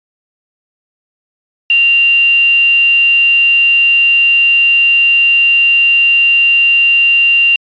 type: tone with quantisation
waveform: sine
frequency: 2775 Hz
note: F7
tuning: 12 cents flat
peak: -6 dBFS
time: 1.7-7.56 s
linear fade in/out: 2 ms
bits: 4
effects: resampled to 11025 Hz